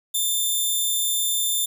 10% pulse tone, 3566 Hz, A7, 22 cents sharp, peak -13 dBFS, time 0.14-1.66 s, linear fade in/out 10 ms, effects none

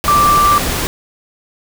sine tone in noise, 1174.7 Hz, D6, in tune, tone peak -8 dBFS, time 0.08-0.58 s, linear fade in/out 0 ms, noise pink, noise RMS -18 dBFS, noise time 0.04-0.87 s, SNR +7 dB, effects none

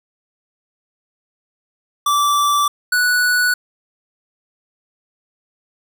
square tone pair in turn, 1164 / 1476.3 Hz, D6 / F#6, -16 / -4 cents, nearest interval major third, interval 412 cents, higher second, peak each -14 dBFS, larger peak neither, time 2.06-2.68 / 2.92-3.54 s, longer neither, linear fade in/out 5 ms, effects none

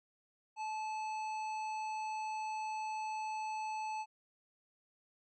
harmonic tone with a mistuned harmonic, 867 Hz, A5, 26 cents flat, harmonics 1 / 3 / 5 / 7 / 9, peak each -37 / -48 / -58 / -60 / -60 dBFS, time 0.56-4.06 s, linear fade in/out 50 ms, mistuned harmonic 5, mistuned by +24 cents, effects none

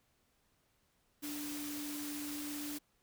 sine tone in noise, 293.7 Hz, D4, in tune, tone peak -41 dBFS, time 1.22-2.79 s, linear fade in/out 20 ms, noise white, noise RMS -45 dBFS, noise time 1.22-2.79 s, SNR +1 dB, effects pink hiss -75 dBFS RMS until 3.02 s

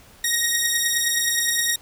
10% pulse beating tone pair, 1874 / 1883.6 Hz, A#6 / A#6, +9 / +18 cents, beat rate 9.6 Hz, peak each -12 / -15 dBFS, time 0.24-1.76 s, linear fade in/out 5 ms, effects pink hiss -50 dBFS RMS until 1.81 s

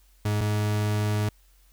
40% pulse tone pair in turn, 104.8 / 105.16 Hz, G#2 / G#2, +16 / +22 cents, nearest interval unison, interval 6 cents, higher second, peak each -22 dBFS, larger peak neither, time 0.25-0.41 / 0.41-1.29 s, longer second, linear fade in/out 5 ms, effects added 46 Hz sine -56 dBFS peak until 1.72 s + white hiss -64 dBFS RMS until 1.72 s

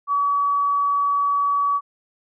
sine tone, 1138 Hz, C#6, 45 cents sharp, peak -17 dBFS, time 0.07-1.81 s, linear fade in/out 50 ms, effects none

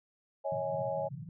sine chord, C# suspended second, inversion none, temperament equal with one note detuned, 554.4 / 638.6 / 830.6 Hz, C#5 / D#5 / G#5, 0 / +45 / 0 cents, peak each -34 / -36 / -38 dBFS, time 0.44-1.09 s, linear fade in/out 20 ms
pink band-pass noise, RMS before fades -44 dBFS, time 0.52-1.29 s, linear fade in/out 2 ms, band 110 to 180 Hz, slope 96 dB/octave
effects none

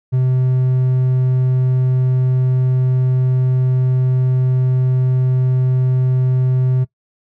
triangle tone, 128.4 Hz, C3, 32 cents flat, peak -10 dBFS, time 0.12-6.85 s, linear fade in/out 20 ms, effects noise-tail reverb RT60 0.1 s tail -19 dB re dry

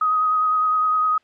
sine tone with vibrato, 1256 Hz, D#6, 16 cents sharp, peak -16 dBFS, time 0.01-1.18 s, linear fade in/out 5 ms, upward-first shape sine, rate 9.8 Hz, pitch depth 15 cents each way, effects white hiss -61 dBFS RMS until 1.23 s + low-pass 3000 Hz 12 dB/octave

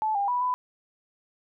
sine tone with pitch steps, 868 / 803 / 983 / 998 Hz, A5 / G5 / B5 / B5, -24 / +41 / -8 / +18 cents, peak -23 dBFS, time 0.02-0.54 s, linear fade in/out 0 ms, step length 130 ms, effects none

